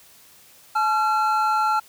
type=tone pair together; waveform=triangle; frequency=860.5 / 1366 Hz; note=A5 / F6; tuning=-39 / -39 cents; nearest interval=minor sixth; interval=800 cents; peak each=-19 dBFS; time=0.75-1.8 s; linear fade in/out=10 ms; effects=white hiss -51 dBFS RMS until 1.88 s